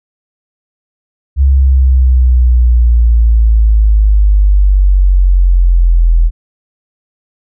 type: exponential sweep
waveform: sine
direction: down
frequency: 68.5 to 41 Hz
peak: -4 dBFS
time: 1.36-6.31 s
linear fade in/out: 50 ms
effects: none